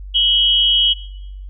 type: tone pair together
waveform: sine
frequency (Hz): 2960 / 3248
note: F#7 / G#7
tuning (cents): 0 / -39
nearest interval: major second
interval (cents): 161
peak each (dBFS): -14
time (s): 0.14-0.94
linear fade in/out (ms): 20
effects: noise-tail reverb RT60 0.9 s tail -20 dB re dry + added 48 Hz sine -29 dBFS peak until 1.49 s